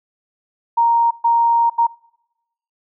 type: tone bursts at uneven times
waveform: sine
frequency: 932.3 Hz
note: A#5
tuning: in tune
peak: -11 dBFS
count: 3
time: 0.77-1.11 / 1.24-1.7 / 1.78-1.87 s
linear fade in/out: 10 ms
effects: noise-tail reverb RT60 0.9 s tail -24 dB re dry